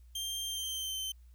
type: tone with pitch glide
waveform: sawtooth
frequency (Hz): 3173 to 3093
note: G7 to G7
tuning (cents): +20 to -24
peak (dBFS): -32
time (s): 0.15-1.12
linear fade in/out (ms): 5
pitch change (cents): -44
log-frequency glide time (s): 0.45-0.98
effects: added 60 Hz sine -53 dBFS peak until 1.34 s + white hiss -75 dBFS RMS until 1.34 s